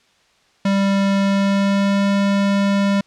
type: tone with pitch glide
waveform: square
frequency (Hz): 197 to 199.06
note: G3 to G3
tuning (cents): +9 to +27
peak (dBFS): -15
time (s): 0.65-3.01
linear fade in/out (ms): 5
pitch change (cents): +18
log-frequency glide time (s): 1.19-2.06
effects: white hiss -57 dBFS RMS until 3.06 s + low-pass 5000 Hz 12 dB/octave